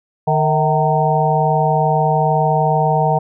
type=harmonic tone with a mistuned harmonic; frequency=153.3 Hz; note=D#3; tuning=25 cents flat; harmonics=1 / 3 / 4 / 5 / 6; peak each=-17 / -21 / -20 / -17 / -20 dBFS; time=0.27-3.19 s; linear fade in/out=10 ms; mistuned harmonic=4; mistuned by=+85 cents; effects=none